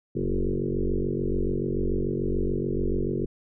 sine tone with frequency modulation, 186.6 Hz, F#3, 15 cents sharp, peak -23 dBFS, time 0.15-3.26 s, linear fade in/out 10 ms, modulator 46.9 Hz, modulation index 5.1, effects none

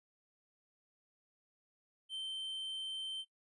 triangle tone, 3108 Hz, G7, 16 cents flat, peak -37 dBFS, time 2.09-3.25 s, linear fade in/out 50 ms, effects noise-tail reverb RT60 0.1 s tail -17 dB re dry + resampled to 24000 Hz

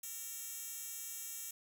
10% pulse tone with high-pass filter, 461.1 Hz, A#4, 19 cents flat, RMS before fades -45 dBFS, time 0.03-1.51 s, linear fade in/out 5 ms, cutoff 8000 Hz, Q 0.89, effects none

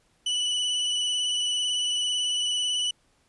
40% pulse tone with vibrato, 2969 Hz, F#7, 5 cents sharp, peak -23 dBFS, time 0.26-2.91 s, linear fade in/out 5 ms, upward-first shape triangle, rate 18 Hz, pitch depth 26 cents each way, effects pink hiss -66 dBFS RMS until 3.28 s + resampled to 24000 Hz

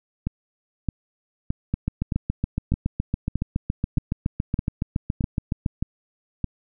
two click trains, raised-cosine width 5 ms, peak -11 / -10 dBFS, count 11 / 29, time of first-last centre 0.27-6.443 / 1.74-5.662 s, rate 1.62 / 7.14 Hz, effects none

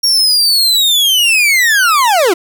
40% pulse linear sweep, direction down, 5600 to 316.5 Hz, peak -7 dBFS, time 0.03-2.34 s, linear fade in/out 10 ms, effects none

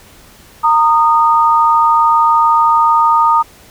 sine tone pair together, 920 / 1233.2 Hz, A#5 / D#6, -23 / -16 cents, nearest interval perfect fourth, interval 507 cents, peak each -10 dBFS, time 0.63-3.43 s, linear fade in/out 20 ms, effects pink hiss -42 dBFS RMS until 3.7 s

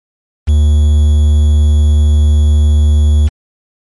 triangle tone with quantisation, 75 Hz, D2, 37 cents sharp, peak -3 dBFS, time 0.47-3.29 s, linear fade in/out 20 ms, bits 5, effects MP3 48 kbps

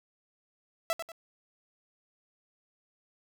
sawtooth tone with echo, 662 Hz, E5, 7 cents sharp, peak -23 dBFS, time 0.9-0.93 s, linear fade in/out 0 ms, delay 94 ms, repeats 2, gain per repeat -8 dB, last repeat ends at 1.118 s, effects none

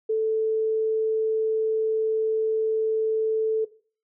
sine tone, 439.8 Hz, A4, 1 cent flat, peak -20 dBFS, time 0.09-3.65 s, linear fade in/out 10 ms, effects noise-tail reverb RT60 0.4 s tail -17 dB re dry

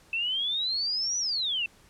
sine exponential two-way sweep, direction up then down, 2634 to 5970 to 2634 Hz, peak -26 dBFS, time 0.13-1.66 s, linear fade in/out 2 ms, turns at 1.18 s, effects pink hiss -58 dBFS RMS until 1.89 s + low-pass 11000 Hz 12 dB/octave

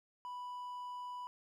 triangle tone, 987.8 Hz, B5, in tune, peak -40 dBFS, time 0.25-1.27 s, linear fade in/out 0 ms, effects none

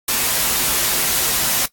white noise with comb filter, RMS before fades -18 dBFS, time 0.08-1.66 s, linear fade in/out 5 ms, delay 10 ms, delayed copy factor -0.55, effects noise-tail reverb RT60 0.1 s tail -18 dB re dry + AAC 64 kbps

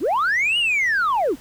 sine linear two-way sweep, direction up then down, 219.9 to 2943 to 219.9 Hz, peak -15 dBFS, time 0-1.36 s, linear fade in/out 50 ms, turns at 0.58 s, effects tanh soft clip ceiling -15 dBFS + pink hiss -47 dBFS RMS until 1.4 s

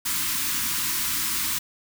white band-stop noise, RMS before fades -26 dBFS, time 0.05-1.59 s, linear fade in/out 10 ms, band 350 to 920 Hz, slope 96 dB/octave, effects none

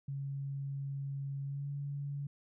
sine tone with pitch glide, 138.59 to 141.91 Hz, C#3 to C#3, 0 to +41 cents, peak -36 dBFS, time 0.08-2.27 s, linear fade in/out 5 ms, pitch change +41 cents, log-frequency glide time 1.43-1.68 s, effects none

